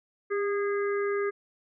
harmonic tone with a mistuned harmonic, 410 Hz, G#4, 22 cents flat, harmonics 1 / 3 / 4 / 5, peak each -26 / -36 / -38 / -40 dBFS, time 0.3-1.31 s, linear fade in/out 20 ms, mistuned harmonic 1, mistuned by -29 cents, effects none

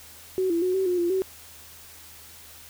sine tone with pitch steps, 374.5 / 337.3 / 366.6 / 381.5 / 358.3 / 345.7 / 379.1 Hz, F#4 / E4 / F#4 / G4 / F4 / F4 / F#4, +21 / +40 / -16 / -47 / +44 / -18 / +42 cents, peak -21 dBFS, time 0.38-1.22 s, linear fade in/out 0 ms, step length 120 ms, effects added 80 Hz sine -56 dBFS peak until 2.69 s + white hiss -47 dBFS RMS until 2.69 s

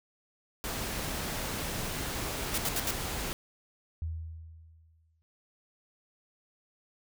pink noise, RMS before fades -35 dBFS, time 0.64-3.33 s, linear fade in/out 0 ms
white noise bursts, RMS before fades -31 dBFS, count 4, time 2.54-2.909 s, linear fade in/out 2 ms, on 39 ms, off 71 ms
sine tone with exponential decay, 81 Hz, E2, 30 cents flat, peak -30 dBFS, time 4.02-5.22 s, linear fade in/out 0 ms, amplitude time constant 260 ms
effects none

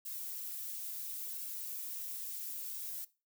violet noise with flanger, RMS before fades -42 dBFS, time 0.05-3.05 s, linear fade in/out 10 ms, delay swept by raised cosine 1.8 to 4.1 ms, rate 0.72 Hz, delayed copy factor +0.6, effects noise-tail reverb RT60 0.3 s tail -19 dB re dry

